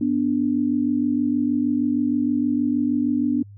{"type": "tone pair together", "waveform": "sine", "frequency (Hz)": [245.1, 291.5], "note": ["B3", "D4"], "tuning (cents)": [-13, -13], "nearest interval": "minor third", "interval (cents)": 300, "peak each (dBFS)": -21, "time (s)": [0.01, 3.43], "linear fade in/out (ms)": 5, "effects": ["added 101 Hz sine -40 dBFS peak until 3.57 s"]}